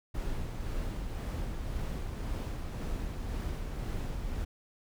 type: noise with tremolo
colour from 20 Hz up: brown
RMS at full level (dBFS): -34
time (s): 0.14-4.45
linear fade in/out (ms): 10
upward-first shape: sine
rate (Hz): 1.9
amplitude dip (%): 30
effects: none